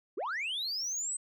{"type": "linear sweep", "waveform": "sine", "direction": "up", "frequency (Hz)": [294.4, 8260], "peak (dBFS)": -30, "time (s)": [0.17, 1.17], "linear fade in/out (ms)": 10, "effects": ["tanh soft clip ceiling -31 dBFS"]}